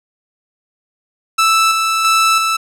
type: tone with tremolo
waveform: sawtooth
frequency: 1318.5 Hz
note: E6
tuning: in tune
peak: -6 dBFS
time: 1.38-2.57 s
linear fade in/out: 10 ms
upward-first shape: square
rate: 1.5 Hz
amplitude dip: 35%
effects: low-pass 11000 Hz 12 dB/octave